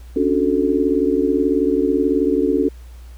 sine chord, D major seventh, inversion third, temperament just, 275.3 / 293.7 / 367.1 / 440.5 Hz, C#4 / D4 / F#4 / A4, -12 / 0 / -14 / +2 cents, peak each -20 dBFS, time 0.16-2.69 s, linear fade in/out 5 ms, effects added 60 Hz sine -35 dBFS peak until 3.17 s + pink hiss -52 dBFS RMS until 3.17 s

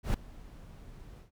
brown noise with ADSR envelope, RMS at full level -26 dBFS, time 0.03-1.31 s, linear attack 110 ms, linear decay 6 ms, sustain -23 dB, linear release 120 ms, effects none

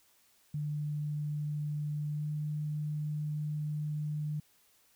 sine tone with pitch glide, 148.9 to 150.54 Hz, D3 to D3, +24 to +43 cents, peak -32 dBFS, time 0.54-4.4 s, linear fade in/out 5 ms, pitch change +19 cents, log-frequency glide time 2.12-2.23 s, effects white hiss -67 dBFS RMS until 4.95 s

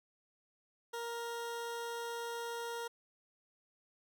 20% pulse tone, 468.3 Hz, A#4, 8 cents sharp, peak -34 dBFS, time 0.93-2.88 s, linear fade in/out 10 ms, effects none

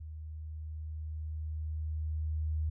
sine tone with level ramp, 77.78 Hz, D#2, in tune, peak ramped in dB -41 to -29 dBFS, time 0-2.7 s, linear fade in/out 10 ms, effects none

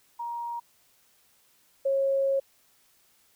sine tone pair in turn, 943 / 545 Hz, A#5 / C#5, +20 / -29 cents, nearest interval major sixth, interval 949 cents, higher first, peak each -31 / -22 dBFS, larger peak second, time 0.19-0.6 / 1.85-2.4 s, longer second, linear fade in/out 10 ms, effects white hiss -64 dBFS RMS until 3.35 s

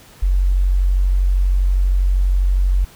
sine tone, 46.25 Hz, F#1, in tune, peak -12 dBFS, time 0.22-2.85 s, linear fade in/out 10 ms, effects pink hiss -45 dBFS RMS until 2.95 s

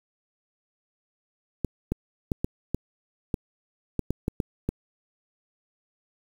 clicks, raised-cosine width 3 ms, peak -12 dBFS, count 11, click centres 1.647 / 1.92 / 2.318 / 2.445 / 2.746 / 3.342 / 3.993 / 4.106 / 4.281 / 4.402 / 4.69 s, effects 7-bit

